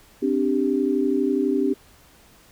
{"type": "chord", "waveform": "sine", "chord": "C suspended second", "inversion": "none", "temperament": "equal", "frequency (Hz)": [261.6, 293.7, 392], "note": ["C4", "D4", "G4"], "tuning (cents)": [0, 0, 0], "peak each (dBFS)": -23, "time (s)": [0.22, 1.74], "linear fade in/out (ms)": 10, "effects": ["pink hiss -53 dBFS RMS until 2.51 s"]}